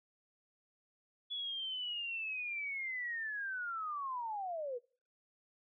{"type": "linear sweep", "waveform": "sine", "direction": "down", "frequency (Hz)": [3417, 466.2], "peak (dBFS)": -37, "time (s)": [1.3, 4.79], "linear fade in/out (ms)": 20, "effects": ["noise-tail reverb RT60 0.4 s tail -23 dB re dry"]}